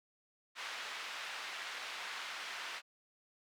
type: band-pass noise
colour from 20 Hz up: pink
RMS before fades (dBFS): -44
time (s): 0.55-2.82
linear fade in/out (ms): 50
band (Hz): 1300 to 3700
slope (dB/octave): 12
effects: none